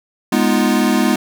square chord, F half-diminished seventh, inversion first, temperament equal, 207.7 / 246.9 / 311.1 / 349.2 Hz, Ab3 / Cb4 / Eb4 / F4, 0 / 0 / 0 / 0 cents, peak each -18 / -17 / -20 / -22 dBFS, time 0.32-1.16 s, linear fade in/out 5 ms, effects none

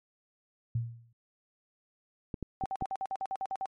sine tone with exponential decay, 116.54 Hz, A#2, in tune, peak -25 dBFS, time 0.75-1.13 s, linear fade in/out 5 ms, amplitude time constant 82 ms
clicks, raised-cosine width 3 ms, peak -22 dBFS, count 4, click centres 2.342 / 2.427 / 2.638 / 2.823 s
sine tone bursts, 770 Hz, G5, 31 cents flat, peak -31 dBFS, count 11, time 2.61-3.657 s, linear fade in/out 0 ms, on 47 ms, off 53 ms
effects MP3 48 kbps

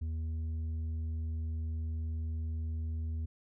sine tone with tanh clipping, 80.1 Hz, E2, 49 cents flat, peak -34 dBFS, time 0.01-3.26 s, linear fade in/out 10 ms, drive 5 dB, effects none

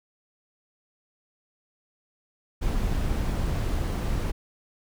brown noise, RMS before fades -26 dBFS, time 2.61-4.32 s, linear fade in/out 20 ms, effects none

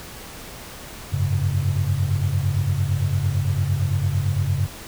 sine chord, F# suspended second, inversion none, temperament equal with one note detuned, 92.5 / 101.34 / 138.59 Hz, F#2 / G#2 / C#3, 0 / -42 / 0 cents, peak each -23 dBFS, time 1.12-4.67 s, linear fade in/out 20 ms, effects pink hiss -38 dBFS RMS until 4.87 s

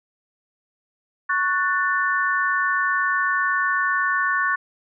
sine chord, F# minor, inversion second, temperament just, 1110 / 1480 / 1776 Hz, C#6 / F#6 / A6, +2 / 0 / +16 cents, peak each -23 dBFS, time 1.29-4.56 s, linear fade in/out 10 ms, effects none

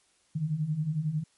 sine beating tone pair, 146.3 / 157.3 Hz, D3 / D#3, -6 / +19 cents, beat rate 11 Hz, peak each -33 / -28 dBFS, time 0.35-1.24 s, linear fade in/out 10 ms, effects white hiss -67 dBFS RMS until 1.37 s + MP3 48 kbps

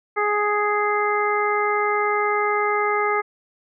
harmonic tone, 416.2 Hz, G#4, 4 cents sharp, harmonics 1 / 2 / 3 / 4 / 5, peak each -23 / -25 / -23 / -31 / -26 dBFS, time 0.16-3.22 s, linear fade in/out 20 ms, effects none

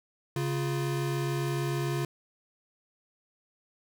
square tone pair together, 138.7 / 349.2 Hz, C#3 / F4, +1 / 0 cents, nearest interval octave + major third, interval 1599 cents, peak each -30 / -34 dBFS, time 0.36-2.05 s, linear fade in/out 2 ms, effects none

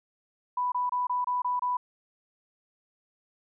sine tone bursts, 990 Hz, B5, 4 cents sharp, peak -25 dBFS, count 7, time 0.57-1.77 s, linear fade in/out 5 ms, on 150 ms, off 25 ms, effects none

